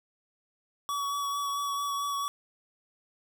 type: tone with vibrato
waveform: square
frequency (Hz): 1133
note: C#6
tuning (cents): +37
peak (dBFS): -30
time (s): 0.89-2.28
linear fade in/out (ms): 0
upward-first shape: sine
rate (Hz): 4.5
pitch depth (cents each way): 15
effects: none